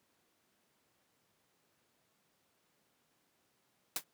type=noise with exponential decay; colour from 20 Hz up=white; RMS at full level=-30 dBFS; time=3.96-4.04 s; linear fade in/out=2 ms; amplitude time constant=16 ms; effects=pink hiss -75 dBFS RMS until 4.13 s + high-pass 150 Hz 12 dB/octave